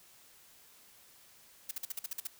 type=noise bursts; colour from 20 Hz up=blue; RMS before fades=-37 dBFS; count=9; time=1.69-2.272 s; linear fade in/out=5 ms; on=22 ms; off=48 ms; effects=white hiss -60 dBFS RMS until 2.39 s